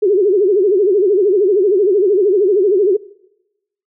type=tone with vibrato; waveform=sine; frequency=392 Hz; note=G4; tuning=in tune; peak=-9 dBFS; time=0.02-2.97 s; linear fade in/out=10 ms; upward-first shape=sine; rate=13 Hz; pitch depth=160 cents each way; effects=noise-tail reverb RT60 0.9 s tail -21 dB re dry